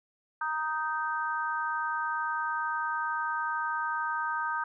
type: chord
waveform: sine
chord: Eb major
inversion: second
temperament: just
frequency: 933.4 / 1244.5 / 1555.6 Hz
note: Bb5 / Eb6 / G6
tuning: +2 / 0 / -14 cents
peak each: -33 dBFS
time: 0.41-4.64 s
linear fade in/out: 5 ms
effects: none